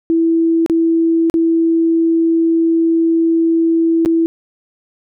sine tone with dropouts, 329.6 Hz, E4, in tune, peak -10 dBFS, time 0.1-4.26 s, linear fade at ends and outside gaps 0 ms, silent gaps 0.662-0.698 / 1.299-1.341 / 4.05-4.059 s, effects none

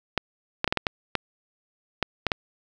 clicks, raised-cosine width 0.3 ms, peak -6 dBFS, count 10, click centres 0.177 / 0.644 / 0.677 / 0.725 / 0.773 / 0.868 / 1.153 / 2.027 / 2.267 / 2.318 s, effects none

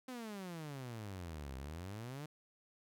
sawtooth exponential two-way sweep, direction down then up, 261.6 to 64.1 to 155.7 Hz, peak -40 dBFS, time 0.08-2.26 s, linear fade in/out 5 ms, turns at 1.56 s, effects none

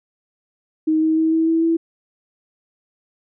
sine tone with pitch steps, 314.1 / 317.2 / 320.3 / 323.5 / 326.7 / 329.9 Hz, D#4 / D#4 / E4 / E4 / E4 / E4, +16 / +33 / -50 / -32 / -15 / +1 cents, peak -14 dBFS, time 0.87-1.77 s, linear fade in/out 10 ms, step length 150 ms, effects none

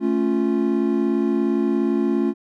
triangle chord, A augmented, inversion none, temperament equal, 220 / 277.2 / 349.2 Hz, A3 / C#4 / E#4, 0 / 0 / 0 cents, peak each -20 dBFS, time 0-2.34 s, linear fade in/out 50 ms, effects none

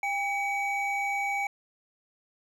triangle tone pair together, 801.2 / 2268 Hz, G5 / C#7, +38 / +39 cents, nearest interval octave + tritone, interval 1801 cents, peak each -28 dBFS, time 0.03-1.47 s, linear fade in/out 2 ms, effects none

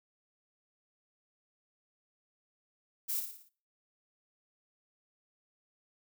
violet noise with echo, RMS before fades -34 dBFS, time 3.08-3.21 s, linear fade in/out 20 ms, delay 57 ms, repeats 5, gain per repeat -6 dB, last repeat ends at 3.495 s, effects noise-tail reverb RT60 0.4 s tail -19 dB re dry

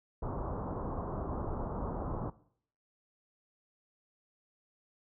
pink low-pass noise, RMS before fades -37 dBFS, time 0.22-2.3 s, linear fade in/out 5 ms, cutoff 1200 Hz, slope 48 dB/octave, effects noise-tail reverb RT60 0.6 s tail -19 dB re dry

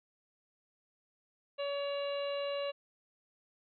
harmonic tone with a mistuned harmonic, 566 Hz, C#5, 36 cents sharp, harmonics 1 / 2 / 3 / 4 / 5 / 6 / 7, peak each -34 / -45 / -52 / -52 / -44 / -58 / -49 dBFS, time 1.58-2.72 s, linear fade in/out 20 ms, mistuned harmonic 5, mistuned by -19 cents, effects none

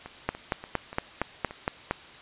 two click trains, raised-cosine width 0.5 ms, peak -24 / -10 dBFS, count 6 / 8, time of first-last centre 0.06-1.509 / 0.29-1.91 s, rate 3.45 / 4.32 Hz, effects white hiss -47 dBFS RMS until 2.21 s + resampled to 8000 Hz

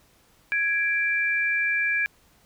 sine tone pair together, 1661.2 / 2349 Hz, G#6 / D7, 0 / 0 cents, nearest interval tritone, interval 600 cents, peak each -24 dBFS, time 0.52-2.06 s, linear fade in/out 0 ms, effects pink hiss -60 dBFS RMS until 2.45 s

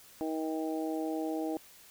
harmonic tone, 158.6 Hz, D#3, 33 cents sharp, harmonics 2 / 3 / 4 / 5, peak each -33 / -39 / -40 / -41 dBFS, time 0.21-1.57 s, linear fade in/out 0 ms, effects white hiss -56 dBFS RMS until 1.9 s

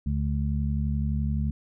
harmonic tone, 71.7 Hz, D2, 41 cents flat, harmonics 1 / 2 / 3, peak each -26 / -29 / -31 dBFS, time 0.06-1.51 s, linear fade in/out 5 ms, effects none

